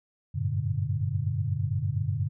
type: tone cluster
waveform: sine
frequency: 93.5 / 102 / 118 / 144.9 Hz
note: F#2 / G#2 / A#2 / D3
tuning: +19 / -31 / +22 / -23 cents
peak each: -31 dBFS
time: 0.34-2.29 s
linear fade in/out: 20 ms
effects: none

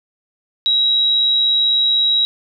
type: tone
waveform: sine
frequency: 3854 Hz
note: B7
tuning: 43 cents flat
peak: -12 dBFS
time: 0.66-2.25 s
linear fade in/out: 0 ms
effects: none

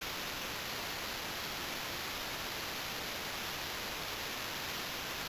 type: noise with sample-and-hold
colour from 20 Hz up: white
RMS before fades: -40 dBFS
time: 0.01-5.28 s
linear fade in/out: 10 ms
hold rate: 8820 Hz
effects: resampled to 32000 Hz

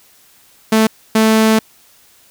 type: tone bursts at uneven times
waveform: sawtooth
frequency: 220 Hz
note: A3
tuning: in tune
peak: -5 dBFS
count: 2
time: 0.72-0.87 / 1.15-1.59 s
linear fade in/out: 5 ms
effects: white hiss -49 dBFS RMS until 2.3 s

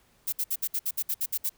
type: noise bursts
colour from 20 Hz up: violet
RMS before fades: -28 dBFS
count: 11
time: 0.27-1.495 s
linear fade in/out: 10 ms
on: 55 ms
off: 62 ms
effects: pink hiss -64 dBFS RMS until 1.57 s

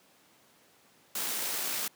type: noise with amplitude modulation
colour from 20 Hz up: white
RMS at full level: -32 dBFS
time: 1.15-1.88 s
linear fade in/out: 5 ms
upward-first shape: sine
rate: 59.3 Hz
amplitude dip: 25%
effects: pink hiss -62 dBFS RMS until 1.95 s + high-pass 200 Hz 12 dB/octave

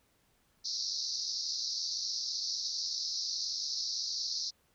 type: band-pass noise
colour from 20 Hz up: white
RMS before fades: -36 dBFS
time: 0.64-4.51 s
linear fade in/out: 20 ms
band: 4100 to 5800 Hz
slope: 96 dB/octave
effects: pink hiss -71 dBFS RMS until 4.74 s

